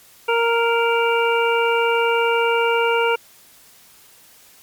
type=harmonic tone; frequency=465.1 Hz; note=A#4; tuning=4 cents flat; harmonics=1 / 2 / 3 / 5 / 6; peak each=-18 / -21 / -23 / -25 / -26 dBFS; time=0.28-3.16 s; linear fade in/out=10 ms; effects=white hiss -49 dBFS RMS until 4.62 s + MP3 96 kbps